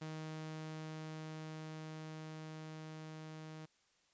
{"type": "tone with level ramp", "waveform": "sawtooth", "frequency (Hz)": 156.9, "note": "D#3", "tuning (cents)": 15, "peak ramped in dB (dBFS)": [-39, -44], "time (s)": [0.01, 3.66], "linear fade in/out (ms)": 10, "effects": ["white hiss -74 dBFS RMS until 4.13 s", "resampled to 16000 Hz"]}